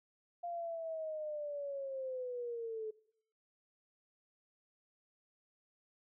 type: linear sweep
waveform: sine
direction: down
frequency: 698.5 to 430 Hz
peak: -38 dBFS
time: 0.43-2.91 s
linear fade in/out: 10 ms
effects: noise-tail reverb RT60 0.7 s tail -22 dB re dry